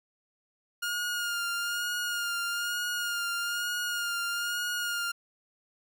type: tone with vibrato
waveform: sawtooth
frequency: 1419 Hz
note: F6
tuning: 27 cents sharp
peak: -26 dBFS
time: 0.82-5.12 s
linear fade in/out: 10 ms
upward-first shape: sine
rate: 1.1 Hz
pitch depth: 28 cents each way
effects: none